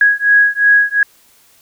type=beating tone pair; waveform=sine; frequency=1657 / 1659.8 Hz; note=G#6 / G#6; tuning=-4 / -1 cents; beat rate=2.8 Hz; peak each=-11 dBFS; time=0.01-1.03 s; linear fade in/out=2 ms; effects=white hiss -50 dBFS RMS until 1.61 s